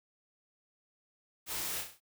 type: noise with echo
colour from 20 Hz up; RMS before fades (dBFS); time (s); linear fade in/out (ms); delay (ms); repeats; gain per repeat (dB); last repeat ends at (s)
white; -38; 1.46-1.84; 50; 33; 5; -5; 2.005
effects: none